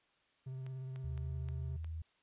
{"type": "tone with vibrato", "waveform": "triangle", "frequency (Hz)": 130.81, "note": "C3", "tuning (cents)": 0, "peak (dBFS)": -39, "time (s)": [0.46, 1.77], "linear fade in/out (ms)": 10, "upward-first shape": "sine", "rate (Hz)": 17, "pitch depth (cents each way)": 24}
{"type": "clicks", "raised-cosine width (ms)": 0.3, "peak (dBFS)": -39, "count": 5, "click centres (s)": [0.665, 0.96, 1.177, 1.487, 1.845]}
{"type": "tone with pitch glide", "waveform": "sine", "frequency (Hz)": [77.78, 80.52], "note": ["D#2", "E2"], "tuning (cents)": [0, -40], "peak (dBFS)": -39, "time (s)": [1.04, 2.02], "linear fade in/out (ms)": 5, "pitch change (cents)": 60, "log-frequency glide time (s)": [1.18, 1.57]}
{"effects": ["white hiss -73 dBFS RMS until 2.22 s", "resampled to 8000 Hz"]}